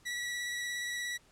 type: tone with vibrato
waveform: sawtooth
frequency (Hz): 1941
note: B6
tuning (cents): -31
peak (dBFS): -31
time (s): 0.05-1.18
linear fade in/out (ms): 20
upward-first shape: square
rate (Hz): 17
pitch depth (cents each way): 12
effects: pink hiss -64 dBFS RMS until 1.31 s + low-pass 10000 Hz 12 dB/octave